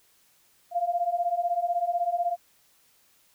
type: beating tone pair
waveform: sine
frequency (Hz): 686 / 702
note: F5 / F5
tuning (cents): -31 / +9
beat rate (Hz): 16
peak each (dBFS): -28 / -26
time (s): 0.71-2.37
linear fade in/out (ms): 50
effects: white hiss -63 dBFS RMS until 3.34 s